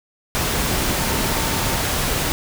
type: tone in noise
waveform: sine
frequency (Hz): 906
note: A#5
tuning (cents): -50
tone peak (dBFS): -31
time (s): 1-1.81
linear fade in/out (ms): 0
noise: pink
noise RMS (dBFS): -21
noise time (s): 0.35-2.32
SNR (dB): -13
effects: none